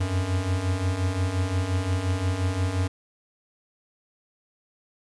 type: beating tone pair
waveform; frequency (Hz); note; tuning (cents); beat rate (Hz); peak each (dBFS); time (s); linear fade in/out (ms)
square; 88.6 / 94.3; F2 / F#2; +25 / +33; 5.7; -30 / -25; 0-2.88; 10
effects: resampled to 24000 Hz + 10-bit